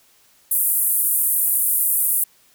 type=band-pass noise; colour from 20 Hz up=pink; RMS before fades=-19 dBFS; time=0.51-2.24 s; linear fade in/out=5 ms; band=9600 to 16000 Hz; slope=48 dB/octave; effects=white hiss -56 dBFS RMS until 2.54 s